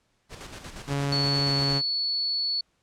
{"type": "noise with tremolo", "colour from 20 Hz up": "pink", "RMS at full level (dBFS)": -39, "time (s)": [0.29, 1.77], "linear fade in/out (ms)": 50, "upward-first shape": "square", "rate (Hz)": 8.5, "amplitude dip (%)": 50}
{"type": "tone with pitch glide", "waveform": "sawtooth", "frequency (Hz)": [140.7, 139.33], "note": ["C#3", "C#3"], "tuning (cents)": [26, 9], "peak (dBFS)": -21, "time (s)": [0.87, 1.82], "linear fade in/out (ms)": 50, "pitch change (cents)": -17, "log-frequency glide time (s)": [1.45, 1.51]}
{"type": "tone", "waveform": "sine", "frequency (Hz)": 4423, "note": "C#8", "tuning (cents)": -5, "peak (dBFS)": -24, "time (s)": [1.12, 2.61], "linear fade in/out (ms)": 5}
{"effects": ["pink hiss -70 dBFS RMS until 2.82 s", "low-pass 8000 Hz 12 dB/octave"]}